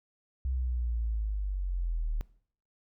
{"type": "linear sweep", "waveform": "sine", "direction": "down", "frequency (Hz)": [65.41, 37.2], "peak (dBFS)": -28, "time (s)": [0.45, 2.21], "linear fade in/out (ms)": 0, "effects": ["noise-tail reverb RT60 0.6 s tail -21 dB re dry"]}